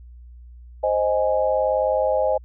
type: chord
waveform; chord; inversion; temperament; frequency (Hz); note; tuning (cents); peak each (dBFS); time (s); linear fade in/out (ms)
sine; Ab major; first; equal; 523.3 / 622.3 / 830.6; C5 / Eb5 / Ab5; 0 / 0 / 0; -21 / -21 / -25; 0.83-2.38; 10
effects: added 60 Hz sine -40 dBFS peak until 2.44 s

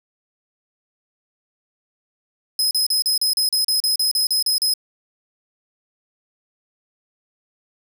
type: tone bursts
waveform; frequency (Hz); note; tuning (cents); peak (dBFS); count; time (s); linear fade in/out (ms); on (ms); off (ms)
sawtooth; 5090; D#8; +39; -14; 14; 2.59-4.738; 2; 120; 36
effects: none

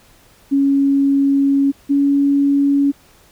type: tone pair in turn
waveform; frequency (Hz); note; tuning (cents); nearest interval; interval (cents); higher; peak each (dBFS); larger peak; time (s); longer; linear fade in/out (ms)
sine; 277.2 / 281.1; C#4 / C#4; 0 / +24; unison; 24; second; -11; neither; 0.51-1.72 / 1.89-2.92; first; 20
effects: pink hiss -50 dBFS RMS until 3.31 s

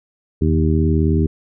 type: harmonic tone with a mistuned harmonic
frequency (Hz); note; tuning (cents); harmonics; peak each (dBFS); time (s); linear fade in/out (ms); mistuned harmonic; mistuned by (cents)
79; D#2; +27; 1 / 2 / 3 / 4 / 5; -16 / -19 / -21 / -22 / -23; 0.41-1.27; 10; 1; +70
effects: none

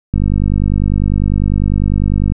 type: click train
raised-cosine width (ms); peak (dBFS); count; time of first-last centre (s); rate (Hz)
5; -3; 110; 0.14-2.32; 50
effects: none

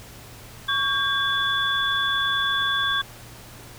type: tone cluster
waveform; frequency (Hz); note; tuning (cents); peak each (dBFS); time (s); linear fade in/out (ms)
sine; 1122 / 1602 / 3443; C#6 / G6 / A7; +21 / +37 / -38; -27 / -24 / -24; 0.68-3.02; 10
effects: added 116 Hz sine -46 dBFS peak until 3.78 s + pink hiss -44 dBFS RMS until 3.78 s

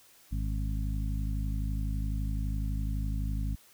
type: harmonic tone with a mistuned harmonic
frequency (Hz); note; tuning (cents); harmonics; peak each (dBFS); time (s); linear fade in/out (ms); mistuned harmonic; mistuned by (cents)
51.91; G#1; 0; 1 / 2 / 3 / 4 / 5; -30 / -36 / -40 / -42 / -44; 0.31-3.56; 20; 5; +69
effects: white hiss -59 dBFS RMS until 3.73 s

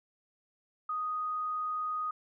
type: tone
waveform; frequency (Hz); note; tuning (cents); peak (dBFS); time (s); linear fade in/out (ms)
sine; 1244.5; D#6; 0; -31; 0.89-2.11; 5
effects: none

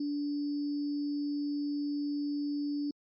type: tone with sample-and-hold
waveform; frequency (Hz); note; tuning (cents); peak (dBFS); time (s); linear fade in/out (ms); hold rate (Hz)
sine; 290; D4; -22; -30; 0-2.91; 5; 4900
effects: MP3 32 kbps

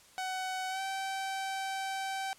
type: tone with pitch glide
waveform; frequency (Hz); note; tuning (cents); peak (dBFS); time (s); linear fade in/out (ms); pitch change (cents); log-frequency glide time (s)
sawtooth; 750 to 772.9; F#5 to G5; +23 to -25; -30; 0.18-2.33; 0; +52; 0.69-0.81
effects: white hiss -59 dBFS RMS until 2.38 s + low-pass 10000 Hz 12 dB/octave

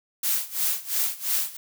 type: noise with tremolo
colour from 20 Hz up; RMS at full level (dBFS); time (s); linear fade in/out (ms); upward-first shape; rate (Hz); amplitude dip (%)
blue; -23; 0.23-1.57; 5; sine; 2.9; 90
effects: none

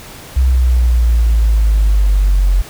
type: exponential sweep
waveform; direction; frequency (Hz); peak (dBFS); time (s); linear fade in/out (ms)
sine; down; 65.41 to 45.04; -7; 0.36-2.62; 10
effects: tanh soft clip ceiling -3 dBFS + pink hiss -34 dBFS RMS until 2.69 s

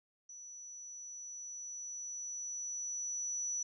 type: tone with level ramp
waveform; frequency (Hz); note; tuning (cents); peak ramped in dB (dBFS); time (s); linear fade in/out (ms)
sine; 5920; F#8; 0; -48 to -34; 0.29-3.63; 5
effects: none

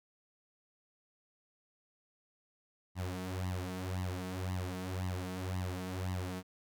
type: tone with flanger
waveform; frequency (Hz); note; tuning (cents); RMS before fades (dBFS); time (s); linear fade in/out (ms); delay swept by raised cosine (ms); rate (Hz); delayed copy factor
sawtooth; 92; F#2; -9; -38; 2.95-6.43; 50; 1 to 4.6; 1.9; +0.9
effects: none

